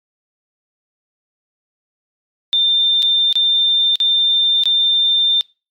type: tone with dropouts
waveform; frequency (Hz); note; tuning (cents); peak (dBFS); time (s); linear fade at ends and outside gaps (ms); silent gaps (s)
sine; 3592; A7; +35; -11; 2.53-5.41; 0; 3.022-3.028 / 3.327-3.355 / 3.956-4.002 / 4.636-4.656
effects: noise-tail reverb RT60 0.3 s tail -23 dB re dry + MP3 96 kbps